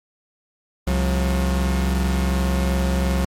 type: tone pair together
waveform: 45% pulse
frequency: 67.57 / 180 Hz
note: C#2 / F#3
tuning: -44 / -47 cents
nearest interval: octave + perfect fourth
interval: 1697 cents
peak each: -19 / -23 dBFS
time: 0.87-3.25 s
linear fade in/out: 5 ms
effects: MP3 64 kbps